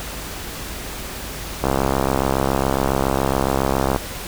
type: click train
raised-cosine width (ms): 1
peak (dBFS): -4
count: 157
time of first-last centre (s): 1.64-3.961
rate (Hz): 67.2
effects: added 50 Hz sine -35 dBFS peak until 4.27 s + pink hiss -31 dBFS RMS until 4.27 s